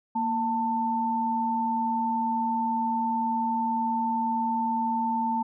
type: tone pair together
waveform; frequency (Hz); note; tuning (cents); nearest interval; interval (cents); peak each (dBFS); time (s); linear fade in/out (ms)
sine; 232.6 / 891; A#3 / A5; -4 / +22; octave + major seventh; 2326; -29 / -25; 0.15-5.43; 10
effects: none

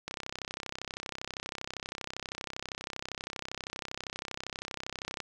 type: click train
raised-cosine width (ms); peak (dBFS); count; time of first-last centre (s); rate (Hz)
0.2; -19; 168; 0.08-5.203; 32.6
effects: none

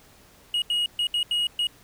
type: tone bursts at uneven times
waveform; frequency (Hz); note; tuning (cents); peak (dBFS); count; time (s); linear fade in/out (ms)
triangle; 2888; F#7; -43; -20; 6; 0.54-0.62 / 0.7-0.86 / 0.99-1.07 / 1.14-1.23 / 1.31-1.47 / 1.59-1.67; 2
effects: pink hiss -54 dBFS RMS until 1.83 s

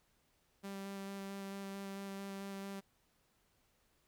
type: tone with vibrato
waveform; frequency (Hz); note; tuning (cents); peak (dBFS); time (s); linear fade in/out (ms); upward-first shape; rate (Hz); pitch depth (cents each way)
sawtooth; 196.5; G3; +4; -39; 0.63-2.81; 20; square; 4.5; 8
effects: pink hiss -75 dBFS RMS until 4.07 s

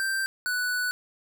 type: tone pair in turn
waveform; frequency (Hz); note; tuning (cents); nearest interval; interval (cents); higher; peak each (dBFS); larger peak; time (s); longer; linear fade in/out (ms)
square; 1568 / 1483; G6 / F#6; 0 / +4; minor second; 96; first; -26; neither; 0-0.26 / 0.46-0.91; second; 0
effects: none

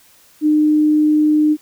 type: tone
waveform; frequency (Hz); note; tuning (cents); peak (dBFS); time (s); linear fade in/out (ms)
sine; 303.7; D#4; -42; -10; 0.41-1.57; 50
effects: white hiss -50 dBFS RMS until 1.61 s

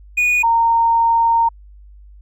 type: tone pair in turn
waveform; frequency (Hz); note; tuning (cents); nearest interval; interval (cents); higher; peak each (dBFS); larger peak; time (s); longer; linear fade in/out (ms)
triangle / sine; 2461 / 921.8; D#7 / A#5; -20 / -20; octave + perfect fourth; 1700; first; -11; neither; 0.17-0.43 / 0.43-1.49; second; 10
effects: added 50 Hz sine -39 dBFS peak until 2.21 s

